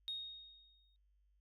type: tone with exponential decay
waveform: sine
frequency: 3729 Hz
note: A#7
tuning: in tune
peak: -37 dBFS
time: 0.08-0.96 s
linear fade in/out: 0 ms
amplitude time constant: 190 ms
effects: tanh soft clip ceiling -34 dBFS + added 50 Hz sine -70 dBFS peak until 1.4 s